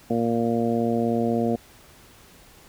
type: harmonic tone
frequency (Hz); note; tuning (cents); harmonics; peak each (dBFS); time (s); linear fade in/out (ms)
116.54; A#2; 0; 1 / 2 / 3 / 4 / 5 / 6; -32 / -23 / -29 / -27 / -31 / -30; 0.1-1.56; 5
effects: pink hiss -51 dBFS RMS until 2.68 s